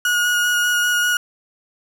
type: tone with vibrato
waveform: 35% pulse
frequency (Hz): 1446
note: F#6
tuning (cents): -40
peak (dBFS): -14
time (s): 0.05-1.17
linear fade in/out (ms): 2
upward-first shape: square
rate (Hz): 5.1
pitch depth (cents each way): 9
effects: none